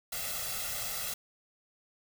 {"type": "noise with comb filter", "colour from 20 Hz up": "white", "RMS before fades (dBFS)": -36, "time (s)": [0.12, 1.14], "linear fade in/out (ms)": 5, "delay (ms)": 1.5, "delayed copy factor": 1, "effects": []}